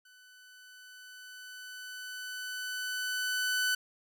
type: tone with level ramp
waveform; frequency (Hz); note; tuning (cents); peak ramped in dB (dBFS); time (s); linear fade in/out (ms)
sawtooth; 1500; F#6; +23; -53 to -23; 0.05-3.75; 5
effects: none